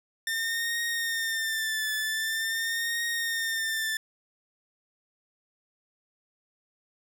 sawtooth tone with vibrato, 1802 Hz, A6, 41 cents sharp, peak -24 dBFS, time 0.27-3.97 s, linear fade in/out 2 ms, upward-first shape triangle, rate 0.45 Hz, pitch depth 62 cents each way, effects none

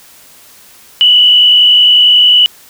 sine tone with frequency modulation, 2961 Hz, F#7, 1 cent sharp, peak -3 dBFS, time 1.01-2.46 s, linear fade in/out 0 ms, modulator 51 Hz, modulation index 1.3, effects white hiss -40 dBFS RMS until 2.69 s

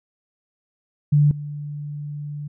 sine tone with level steps, 146.83 Hz, D3, in tune, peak -12 / -28 dBFS, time 1.12-2.48 s, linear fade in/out 10 ms, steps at 1.31 s, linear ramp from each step 2 ms, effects none

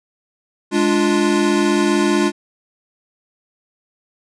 square chord, D diminished, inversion second, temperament equal, 207.7 / 293.7 / 349.2 Hz, Ab3 / D4 / F4, 0 / 0 / 0 cents, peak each -20 / -19 / -18 dBFS, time 0.71-2.32 s, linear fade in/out 50 ms, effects resampled to 22050 Hz

